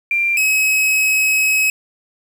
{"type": "tone pair in turn", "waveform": ["sine", "45% pulse"], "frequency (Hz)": [2374, 2557], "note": ["D7", "D#7"], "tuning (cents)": [18, 47], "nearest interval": "minor second", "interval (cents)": 129, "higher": "second", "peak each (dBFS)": [-14, -13], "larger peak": "second", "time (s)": [[0.11, 0.37], [0.37, 1.7]], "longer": "second", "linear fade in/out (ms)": 2, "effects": ["7-bit"]}